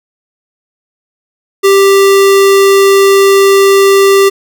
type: tone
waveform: square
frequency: 393 Hz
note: G4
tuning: 4 cents sharp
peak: -4 dBFS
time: 1.63-4.3 s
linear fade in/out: 20 ms
effects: none